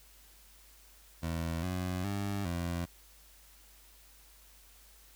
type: tone with pitch steps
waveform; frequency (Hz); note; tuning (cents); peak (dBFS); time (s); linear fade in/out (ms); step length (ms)
20% pulse; 82.7 / 91.4 / 100.4 / 86.2; E2 / F#2 / G2 / F2; +6 / -21 / +42 / -22; -28; 1.22-2.86; 20; 410
effects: added 50 Hz sine -60 dBFS peak until 5.15 s + white hiss -60 dBFS RMS until 5.15 s